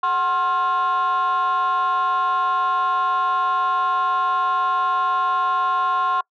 sine tone with frequency modulation, 1064 Hz, C6, 29 cents sharp, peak -15 dBFS, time 0.03-6.21 s, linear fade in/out 5 ms, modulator 322 Hz, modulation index 0.7, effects noise-tail reverb RT60 0.1 s tail -26 dB re dry + tanh soft clip ceiling -16 dBFS

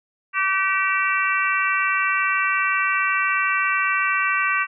harmonic tone with a mistuned harmonic, 386.1 Hz, G4, 26 cents flat, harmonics 3 / 4 / 5 / 6 / 7, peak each -23 / -24 / -25 / -26 / -26 dBFS, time 0.33-4.67 s, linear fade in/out 50 ms, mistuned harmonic 4, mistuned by -19 cents, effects none

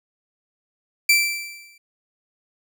sawtooth tone with exponential decay, 2338 Hz, D7, 8 cents flat, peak -8 dBFS, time 1.09-1.78 s, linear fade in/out 5 ms, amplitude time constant 150 ms, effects none

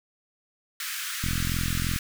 pink high-pass noise, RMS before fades -33 dBFS, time 0.8-1.99 s, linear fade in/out 2 ms, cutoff 1300 Hz, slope 48 dB/octave
click train, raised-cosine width 5 ms, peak -17 dBFS, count 32, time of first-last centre 1.24-1.961 s, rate 43 Hz
effects none

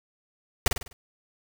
pink noise with echo, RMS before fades -20 dBFS, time 0.66-0.68 s, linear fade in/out 2 ms, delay 50 ms, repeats 5, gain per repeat -6 dB, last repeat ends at 0.93 s, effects none

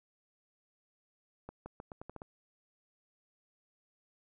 accelerating click train, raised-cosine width 1 ms, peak -30 dBFS, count 8, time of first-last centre 1.49-2.219 s, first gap 170 ms, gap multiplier 0.83, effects none

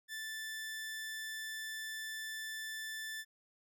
sawtooth tone, 1760 Hz, A6, in tune, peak -37 dBFS, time 0.08-3.25 s, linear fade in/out 50 ms, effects none

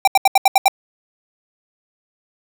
square tone bursts, 784 Hz, G5, in tune, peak -9 dBFS, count 7, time 0.05-0.681 s, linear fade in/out 2 ms, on 25 ms, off 76 ms, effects none

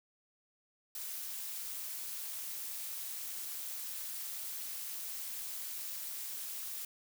blue noise with amplitude modulation, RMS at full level -39 dBFS, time 0.95-6.85 s, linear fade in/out 2 ms, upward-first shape sine, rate 250 Hz, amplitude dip 60%, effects none

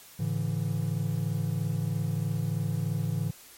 triangle tone cluster, 108 / 142.4 / 165.5 Hz, A2 / C#3 / E3, -32 / +47 / +7 cents, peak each -29 dBFS, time 0.19-3.31 s, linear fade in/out 10 ms, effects white hiss -51 dBFS RMS until 3.57 s + MP3 64 kbps

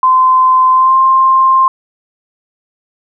sine tone with pitch glide, 1032 to 1054.3 Hz, C6 to C6, -24 to +13 cents, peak -5 dBFS, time 0.03-1.68 s, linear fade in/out 2 ms, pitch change +37 cents, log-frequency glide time 0.72-0.97 s, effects none

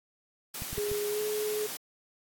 white high-pass noise, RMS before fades -38 dBFS, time 0.54-1.77 s, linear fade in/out 5 ms, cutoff 130 Hz, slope 48 dB/octave
clicks, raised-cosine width 5 ms, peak -26 dBFS, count 4, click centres 0.621 / 0.73 / 0.781 / 0.916 s
sine tone with pitch glide, 415.3 to 424 Hz, G#4 to G#4, 0 to +36 cents, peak -29 dBFS, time 0.77-1.67 s, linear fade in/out 10 ms, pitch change +36 cents, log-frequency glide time 1.09-1.21 s
effects AAC 64 kbps

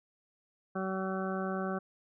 harmonic tone, 189.8 Hz, F#3, 44 cents sharp, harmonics 1 / 2 / 3 / 4 / 6 / 7 / 8, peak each -35 / -38 / -40 / -41 / -43 / -43 / -44 dBFS, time 0.75-1.79 s, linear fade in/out 10 ms, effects none

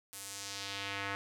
square tone with band-pass filter sweep, 99.1 Hz, G2, 19 cents sharp, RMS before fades -41 dBFS, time 0.13-1.15 s, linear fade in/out 0 ms, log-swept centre 11000 to 1700 Hz, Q 1.3, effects none

